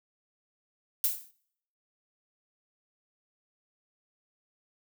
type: noise with exponential decay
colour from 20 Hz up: violet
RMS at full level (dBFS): -23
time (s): 1.04-1.31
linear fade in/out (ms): 1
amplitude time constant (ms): 58
effects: noise-tail reverb RT60 0.7 s tail -24 dB re dry